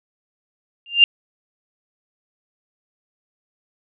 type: tone with exponential growth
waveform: sine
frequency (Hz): 2794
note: F7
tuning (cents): 0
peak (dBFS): -3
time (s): 0.86-1.04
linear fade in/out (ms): 1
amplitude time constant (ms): 37
effects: none